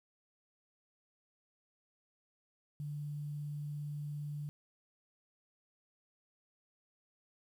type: tone with quantisation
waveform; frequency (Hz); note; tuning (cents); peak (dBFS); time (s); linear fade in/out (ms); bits
sine; 147.1; D3; +3; -38; 2.8-4.49; 0; 11
effects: none